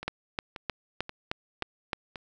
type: two click trains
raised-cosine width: 0.3 ms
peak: -22 / -13 dBFS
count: 5 / 7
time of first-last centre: 0.03-2.158 / 0.08-1.932 s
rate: 1.88 / 3.24 Hz
effects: none